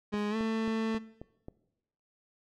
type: tone with pitch glide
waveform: 30% pulse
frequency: 207.7 to 222.6 Hz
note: G#3 to A3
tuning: 0 to +20 cents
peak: -27 dBFS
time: 0.12-0.99 s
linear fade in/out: 20 ms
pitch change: +120 cents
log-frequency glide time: 0.3-0.36 s
type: click train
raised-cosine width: 2 ms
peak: -29 dBFS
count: 6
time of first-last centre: 0.14-1.484 s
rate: 3.72 Hz
type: noise with exponential decay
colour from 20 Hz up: violet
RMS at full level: -43 dBFS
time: 0.17-0.82 s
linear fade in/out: 5 ms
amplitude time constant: 140 ms
effects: noise-tail reverb RT60 0.9 s tail -19 dB re dry + low-pass 4000 Hz 12 dB/octave